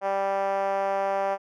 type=tone with band-pass filter; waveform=5% pulse; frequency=196 Hz; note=G3; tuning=in tune; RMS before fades=-26 dBFS; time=0.01-1.38 s; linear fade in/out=50 ms; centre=670 Hz; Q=4; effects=none